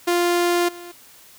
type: tone with level steps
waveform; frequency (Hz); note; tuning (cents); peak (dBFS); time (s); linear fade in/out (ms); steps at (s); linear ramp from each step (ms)
sawtooth; 349.1; F4; -1; -13 / -32; 0.07-0.92; 10; 0.68; 10
effects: white hiss -48 dBFS RMS until 1.38 s